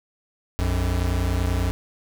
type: tone pair together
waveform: square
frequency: 59.35 / 89.6 Hz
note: A#1 / F2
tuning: +32 / +45 cents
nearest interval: perfect fifth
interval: 713 cents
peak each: -24 dBFS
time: 0.59-1.71 s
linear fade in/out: 0 ms
effects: none